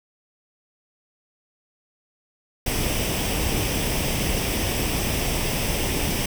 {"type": "noise with comb filter", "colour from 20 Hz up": "pink", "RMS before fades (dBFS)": -24, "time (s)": [2.66, 6.26], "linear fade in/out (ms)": 5, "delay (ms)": 0.36, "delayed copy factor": 0.55, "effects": []}